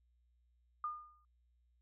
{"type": "tone with exponential decay", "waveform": "sine", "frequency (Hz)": 1215, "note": "D#6", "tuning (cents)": -42, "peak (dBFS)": -34, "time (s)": [0.84, 1.25], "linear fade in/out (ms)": 2, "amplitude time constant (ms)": 88, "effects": ["added 60 Hz sine -70 dBFS peak until 1.81 s"]}